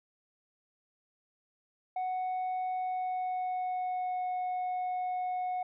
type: tone with pitch glide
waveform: sine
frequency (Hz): 740 to 731.5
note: F#5 to F#5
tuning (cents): 0 to -20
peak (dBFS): -28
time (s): 1.96-5.63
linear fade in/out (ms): 5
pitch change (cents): -20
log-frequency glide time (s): 2.74-4.27
effects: tanh soft clip ceiling -30 dBFS